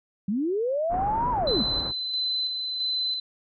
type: linear two-way sweep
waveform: sine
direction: up then down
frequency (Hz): 183.5 to 1003 to 183.5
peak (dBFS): -23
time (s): 0.28-1.63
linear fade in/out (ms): 5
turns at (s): 1.3
type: low-pass noise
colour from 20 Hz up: pink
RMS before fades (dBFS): -33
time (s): 0.89-1.93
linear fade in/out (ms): 50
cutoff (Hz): 1300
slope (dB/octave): 24
type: tone with tremolo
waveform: sine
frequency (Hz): 4038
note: B7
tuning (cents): +38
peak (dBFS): -24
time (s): 1.47-3.2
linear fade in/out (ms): 5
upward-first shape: square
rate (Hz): 1.5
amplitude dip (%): 35
effects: none